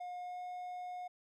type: tone with pitch glide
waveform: triangle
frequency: 717 to 722 Hz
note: F5 to F#5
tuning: +45 to -43 cents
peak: -39 dBFS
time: 0-1.08 s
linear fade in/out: 10 ms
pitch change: +12 cents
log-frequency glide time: 0.2-0.41 s
effects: none